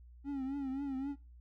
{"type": "tone with vibrato", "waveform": "triangle", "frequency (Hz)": 272.6, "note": "C#4", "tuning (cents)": -29, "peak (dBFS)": -33, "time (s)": [0.24, 1.16], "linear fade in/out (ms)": 50, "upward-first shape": "triangle", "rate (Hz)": 3.8, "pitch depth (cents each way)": 93, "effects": ["noise-tail reverb RT60 0.3 s tail -20 dB re dry", "added 60 Hz sine -53 dBFS peak until 1.4 s"]}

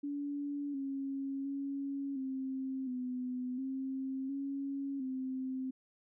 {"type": "tone with pitch steps", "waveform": "sine", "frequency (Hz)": [286.4, 273.2, 277.5, 264.6, 251.4, 265.8, 276.5, 260.7], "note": ["D4", "C#4", "C#4", "C4", "B3", "C4", "C#4", "C4"], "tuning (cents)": [-43, -25, 2, 20, 31, 27, -4, -6], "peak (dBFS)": -35, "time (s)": [0.03, 5.71], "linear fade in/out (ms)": 10, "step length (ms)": 710, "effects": []}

